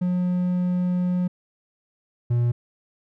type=tone pair in turn; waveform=triangle; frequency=179.7 / 119.94 Hz; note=F3 / A#2; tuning=+50 / +50 cents; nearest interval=perfect fifth; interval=700 cents; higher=first; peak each=-18 / -16 dBFS; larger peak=second; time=0.01-1.28 / 2.3-2.52 s; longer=first; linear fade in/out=10 ms; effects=none